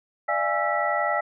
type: tone cluster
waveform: sine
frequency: 596 / 687 / 825 / 1329 / 1952 Hz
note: D5 / F5 / G#5 / E6 / B6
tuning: +25 / -29 / -12 / +14 / -21 cents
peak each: -28 dBFS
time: 0.28-1.21 s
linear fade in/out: 10 ms
effects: none